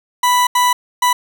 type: tone bursts at uneven times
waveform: 40% pulse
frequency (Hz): 987.8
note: B5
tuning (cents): 0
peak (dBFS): -10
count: 3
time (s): 0.23-0.47 / 0.55-0.73 / 1.02-1.13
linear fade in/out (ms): 5
effects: none